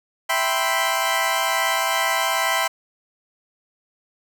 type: chord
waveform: 20% pulse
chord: C major seventh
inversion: first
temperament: equal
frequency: 659.3 / 784 / 987.8 / 1046.5 Hz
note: E5 / G5 / B5 / C6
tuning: 0 / 0 / 0 / 0 cents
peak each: -20 dBFS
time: 0.29-2.68 s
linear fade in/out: 10 ms
effects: none